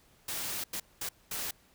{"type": "noise bursts at uneven times", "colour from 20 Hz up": "white", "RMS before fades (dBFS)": -36, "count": 4, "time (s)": [[0.28, 0.64], [0.73, 0.8], [1.01, 1.09], [1.31, 1.51]], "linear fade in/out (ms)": 5, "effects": ["pink hiss -64 dBFS RMS until 1.74 s"]}